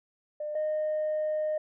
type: tone pair in turn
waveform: sine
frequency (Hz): 601 / 615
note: D5 / D#5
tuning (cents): +40 / -20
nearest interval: unison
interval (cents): 40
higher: second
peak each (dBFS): -31 / -25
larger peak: second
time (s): 0.4-0.55 / 0.55-1.58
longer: second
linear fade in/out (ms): 5
effects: tanh soft clip ceiling -24 dBFS